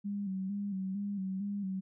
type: tone with vibrato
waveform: sine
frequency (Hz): 196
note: G3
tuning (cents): 0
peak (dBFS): -33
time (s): 0.04-1.81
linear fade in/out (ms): 20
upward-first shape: square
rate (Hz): 2.2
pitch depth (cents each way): 55
effects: none